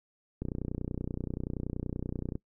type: click train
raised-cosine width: 3 ms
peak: -21 dBFS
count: 60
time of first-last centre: 0.42-2.354 s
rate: 30.5 Hz
effects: noise-tail reverb RT60 0.1 s tail -22 dB re dry